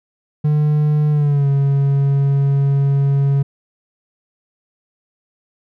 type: tone with pitch glide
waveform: triangle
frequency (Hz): 150 to 139.15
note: D3 to C#3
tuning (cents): +37 to +7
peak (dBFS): -10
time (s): 0.44-3.43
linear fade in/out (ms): 10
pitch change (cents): -130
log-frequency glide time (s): 1.11-1.48
effects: none